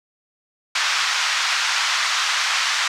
pink band-pass noise, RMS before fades -21 dBFS, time 0.75-2.88 s, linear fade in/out 5 ms, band 1100 to 6200 Hz, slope 24 dB/octave, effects none

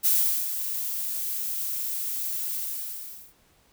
violet noise with ADSR envelope, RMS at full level -20 dBFS, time 0.03-3.34 s, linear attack 30 ms, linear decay 400 ms, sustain -10 dB, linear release 790 ms, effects pink hiss -62 dBFS RMS until 3.72 s

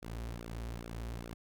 sawtooth tone with flanger, 57.7 Hz, A#1, 17 cents flat, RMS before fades -42 dBFS, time 0.02-1.34 s, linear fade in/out 10 ms, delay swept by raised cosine 0.99 to 6.69 ms, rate 2.4 Hz, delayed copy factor -0.8, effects none

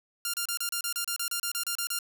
5% pulse tone bursts, 1396.9 Hz, F6, in tune, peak -17 dBFS, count 15, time 0.25-1.989 s, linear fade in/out 2 ms, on 87 ms, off 31 ms, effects 9-bit

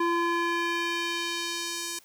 square tone with band-pass filter sweep, 341.2 Hz, F4, 40 cents flat, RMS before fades -29 dBFS, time 0-1.99 s, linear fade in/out 5 ms, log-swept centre 950 to 7600 Hz, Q 1, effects white hiss -58 dBFS RMS until 2.04 s

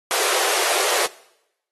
pink high-pass noise, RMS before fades -21 dBFS, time 0.11-1.06 s, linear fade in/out 0 ms, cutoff 360 Hz, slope 96 dB/octave, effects noise-tail reverb RT60 0.8 s tail -20 dB re dry + AAC 32 kbps

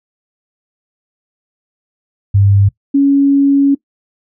sine tone pair in turn, 99.7 / 278.8 Hz, G2 / C#4, +30 / +10 cents, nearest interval octave + tritone, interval 1780 cents, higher second, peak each -6 dBFS, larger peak neither, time 2.34-2.69 / 2.94-3.75 s, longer second, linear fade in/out 10 ms, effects noise-tail reverb RT60 0.1 s tail -20 dB re dry

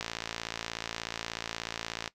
click train, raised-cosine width 0.2 ms, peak -16 dBFS, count 118, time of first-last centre 0.01-2.077 s, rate 56.6 Hz, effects noise-tail reverb RT60 0.1 s tail -18 dB re dry

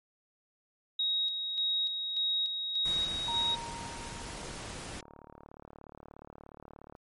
sine tone with tremolo, 3785 Hz, A#7, 26 cents sharp, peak -27 dBFS, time 0.99-3.55 s, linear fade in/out 5 ms, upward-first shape square, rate 1.7 Hz, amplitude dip 45%
pink noise, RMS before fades -42 dBFS, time 2.85-5.01 s, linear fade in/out 5 ms
sine tone with exponential decay, 932.3 Hz, A#5, in tune, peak -33 dBFS, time 3.28-5.45 s, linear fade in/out 1 ms, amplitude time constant 470 ms
click train, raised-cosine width 1 ms, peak -34 dBFS, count 97, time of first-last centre 4.35-6.952 s, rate 36.9 Hz
effects low-pass 12000 Hz 12 dB/octave + MP3 48 kbps

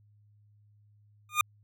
25% pulse tone with exponential growth, 1217 Hz, D#6, 39 cents flat, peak -14 dBFS, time 1.29-1.41 s, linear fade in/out 2 ms, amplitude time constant 25 ms, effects added 104 Hz sine -59 dBFS peak until 1.63 s

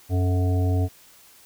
harmonic tone with a mistuned harmonic, 92 Hz, F#2, 9 cents flat, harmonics 1 / 3 / 5 / 7 / 8, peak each -19 / -29 / -33 / -36 / -37 dBFS, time 0.09-0.89 s, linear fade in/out 50 ms, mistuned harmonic 5, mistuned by -77 cents, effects white hiss -52 dBFS RMS until 1.45 s

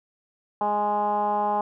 10% pulse tone with low-pass filter, 207.7 Hz, G#3, in tune, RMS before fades -24 dBFS, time 0.61-1.61 s, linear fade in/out 2 ms, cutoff 900 Hz, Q 7.4, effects none

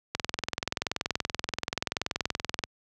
click train, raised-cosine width 0.2 ms, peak -10 dBFS, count 53, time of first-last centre 0.15-2.638 s, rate 20.9 Hz, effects high-pass 60 Hz 12 dB/octave

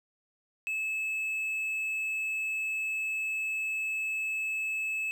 triangle tone, 2600 Hz, E7, 24 cents flat, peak -28 dBFS, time 0.67-5.11 s, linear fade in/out 0 ms, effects none

